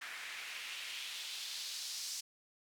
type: noise with band-pass filter sweep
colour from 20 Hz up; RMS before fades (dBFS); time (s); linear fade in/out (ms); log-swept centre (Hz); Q
white; -44; 0.01-2.21; 10; 1800 to 5500; 1.9
effects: none